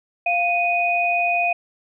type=tone pair together; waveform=sine; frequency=698.7 / 2486 Hz; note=F5 / D#7; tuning=+1 / -2 cents; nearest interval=octave + minor seventh; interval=2197 cents; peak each=-20 dBFS; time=0.26-1.53 s; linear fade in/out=5 ms; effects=none